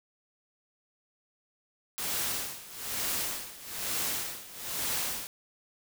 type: noise with tremolo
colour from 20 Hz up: white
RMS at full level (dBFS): -31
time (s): 1.98-5.27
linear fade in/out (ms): 0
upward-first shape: sine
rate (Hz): 1.1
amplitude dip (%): 85
effects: none